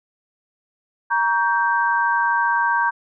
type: chord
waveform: sine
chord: G diminished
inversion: first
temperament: just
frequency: 940.8 / 1128.9 / 1568 Hz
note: Bb5 / Db6 / G6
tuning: +16 / +31 / 0 cents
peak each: -19 / -25 / -20 dBFS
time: 1.1-2.91 s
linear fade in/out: 20 ms
effects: none